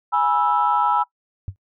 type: chord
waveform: sine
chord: E major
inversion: first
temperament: equal with one note detuned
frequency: 830.6 / 977.5 / 1318.5 Hz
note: G#5 / B5 / E6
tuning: 0 / -18 / 0 cents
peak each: -20 dBFS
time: 0.12-1.04 s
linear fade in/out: 20 ms
type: tone with exponential decay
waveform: sine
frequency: 95.8 Hz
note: G2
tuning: 39 cents flat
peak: -21 dBFS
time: 1.48-1.56 s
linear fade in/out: 0 ms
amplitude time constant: 16 ms
effects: noise-tail reverb RT60 0.1 s tail -21 dB re dry + tanh soft clip ceiling -7 dBFS